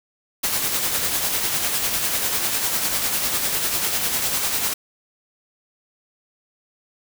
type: noise with tremolo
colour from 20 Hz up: white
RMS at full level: -21 dBFS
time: 0.43-4.74 s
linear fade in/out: 10 ms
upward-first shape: sine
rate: 10 Hz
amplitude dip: 40%
effects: none